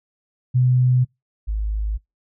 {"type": "tone pair in turn", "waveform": "sine", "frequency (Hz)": [126.2, 52.69], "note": ["B2", "G#1"], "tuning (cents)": [38, 26], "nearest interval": "octave + minor third", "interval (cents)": 1512, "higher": "first", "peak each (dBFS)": [-13, -20], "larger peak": "first", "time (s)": [[0.54, 1.05], [1.47, 1.98]], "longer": "neither", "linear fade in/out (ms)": 20, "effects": ["noise-tail reverb RT60 0.2 s tail -26 dB re dry"]}